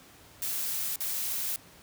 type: noise with dropouts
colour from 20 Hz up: blue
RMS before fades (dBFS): -32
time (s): 0.42-1.56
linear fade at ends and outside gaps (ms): 1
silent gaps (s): 0.959-1.005
effects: pink hiss -54 dBFS RMS until 1.82 s + high-pass 60 Hz 12 dB/octave